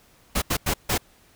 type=noise bursts at uneven times; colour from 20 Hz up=pink; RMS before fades=-23 dBFS; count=4; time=0.35-0.42 / 0.5-0.57 / 0.66-0.74 / 0.89-0.98 s; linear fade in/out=10 ms; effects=pink hiss -57 dBFS RMS until 1.35 s